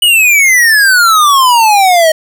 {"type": "exponential sweep", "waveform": "square", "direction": "down", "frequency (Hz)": [2970, 622.3], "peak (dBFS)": -5, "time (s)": [0.02, 2.12], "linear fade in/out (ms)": 5, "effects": []}